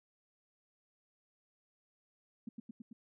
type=tone with echo; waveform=sine; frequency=228.8 Hz; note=A#3; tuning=32 cents flat; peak=-39 dBFS; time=2.47-2.49 s; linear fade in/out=5 ms; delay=110 ms; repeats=4; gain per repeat=-2 dB; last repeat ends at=2.93 s; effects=none

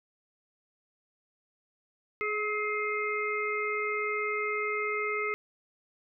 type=harmonic tone with a mistuned harmonic; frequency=421.1 Hz; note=G#4; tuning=24 cents sharp; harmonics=1 / 3 / 5 / 6; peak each=-33 / -34 / -32 / -41 dBFS; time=2.21-5.34 s; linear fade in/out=0 ms; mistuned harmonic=3; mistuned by=+23 cents; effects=none

